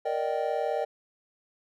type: chord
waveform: triangle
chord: Eb major seventh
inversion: second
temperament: just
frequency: 466.7 / 583.4 / 622.3 / 777.8 Hz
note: Bb4 / D5 / Eb5 / G5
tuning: +2 / -12 / 0 / -14 cents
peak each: -30 dBFS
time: 0.05-0.85 s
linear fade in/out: 10 ms
effects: none